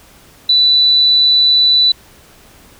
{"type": "tone", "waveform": "sine", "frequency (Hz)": 3974, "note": "B7", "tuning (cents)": 10, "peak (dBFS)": -7, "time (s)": [0.49, 1.92], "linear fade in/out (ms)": 5, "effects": ["pink hiss -44 dBFS RMS until 2.79 s"]}